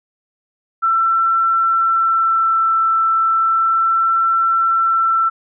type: tone with vibrato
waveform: sine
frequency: 1338 Hz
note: E6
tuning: 25 cents sharp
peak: -12 dBFS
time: 0.82-5.3 s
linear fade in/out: 20 ms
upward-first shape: sine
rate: 0.34 Hz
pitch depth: 9 cents each way
effects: none